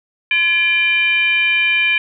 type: tone with frequency modulation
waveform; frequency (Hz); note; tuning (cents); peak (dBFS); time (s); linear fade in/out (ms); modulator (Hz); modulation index
sine; 2380; D7; +22; -12; 0.31-1.98; 2; 675; 0.73
effects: none